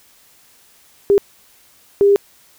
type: tone bursts at uneven times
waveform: sine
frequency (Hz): 401.7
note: G4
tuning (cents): +42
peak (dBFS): -8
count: 2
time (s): 1.1-1.18 / 2.01-2.16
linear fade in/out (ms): 0
effects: white hiss -51 dBFS RMS until 2.58 s

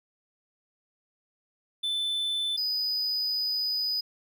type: tone pair in turn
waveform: triangle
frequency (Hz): 3520 / 4978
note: A7 / D#8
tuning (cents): 0 / 0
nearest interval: tritone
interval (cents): 600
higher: second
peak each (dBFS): -25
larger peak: neither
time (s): 1.83-2.57 / 2.57-4.01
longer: second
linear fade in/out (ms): 10
effects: none

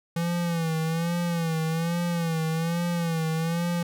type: tone with vibrato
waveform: square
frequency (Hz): 166.5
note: E3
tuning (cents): +18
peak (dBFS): -25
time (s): 0.16-3.83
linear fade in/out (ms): 5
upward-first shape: sine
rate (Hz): 1.2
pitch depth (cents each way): 71
effects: none

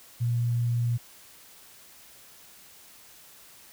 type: tone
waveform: sine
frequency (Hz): 119.1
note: A#2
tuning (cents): +38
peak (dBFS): -23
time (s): 0.2-0.98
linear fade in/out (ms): 20
effects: white hiss -52 dBFS RMS until 3.72 s

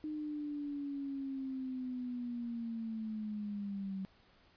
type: linear sweep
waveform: sine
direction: down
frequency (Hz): 307.1 to 190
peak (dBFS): -37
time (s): 0.04-4.05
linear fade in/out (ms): 0
effects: pink hiss -66 dBFS RMS until 4.56 s + resampled to 11025 Hz

